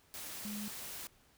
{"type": "tone in noise", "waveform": "sine", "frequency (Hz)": 208.3, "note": "G#3", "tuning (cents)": 5, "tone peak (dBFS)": -40, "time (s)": [0.45, 0.68], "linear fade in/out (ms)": 0, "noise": "white", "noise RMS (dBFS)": -45, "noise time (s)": [0.14, 1.07], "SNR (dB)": 2, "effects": ["pink hiss -67 dBFS RMS until 1.37 s"]}